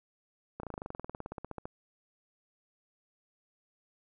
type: slowing click train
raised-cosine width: 1 ms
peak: -25 dBFS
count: 22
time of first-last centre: 0.6-1.655 s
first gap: 33 ms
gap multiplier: 1.04
effects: none